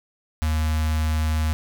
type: tone with notch filter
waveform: square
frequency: 77.78 Hz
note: D#2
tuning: in tune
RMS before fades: -22 dBFS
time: 0.42-1.53 s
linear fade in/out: 0 ms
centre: 410 Hz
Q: 0.73
effects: none